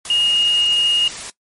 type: tone in noise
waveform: sine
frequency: 2857 Hz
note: F7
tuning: 39 cents sharp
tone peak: -13 dBFS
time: 0.1-1.08 s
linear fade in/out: 2 ms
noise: white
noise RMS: -30 dBFS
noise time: 0.05-1.3 s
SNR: +14 dB
effects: noise-tail reverb RT60 0.1 s tail -18 dB re dry + MP3 48 kbps